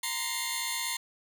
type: tone cluster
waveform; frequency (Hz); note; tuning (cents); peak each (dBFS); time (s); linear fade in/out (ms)
15% pulse; 933 / 1031 / 2118 / 3528 / 4305; A#5 / C6 / C7 / A7 / C8; +1 / -26 / +21 / +4 / +49; -32 / -33 / -29 / -29 / -34; 0.03-0.97; 5
effects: none